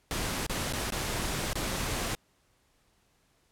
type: noise with dropouts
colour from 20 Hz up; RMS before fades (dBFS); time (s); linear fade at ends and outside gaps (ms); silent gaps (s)
pink; -32; 0.11-2.15; 0; 0.465-0.496 / 0.725-0.735 / 0.904-0.922 / 1.531-1.555
effects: pink hiss -69 dBFS RMS until 3.51 s + low-pass 12000 Hz 12 dB/octave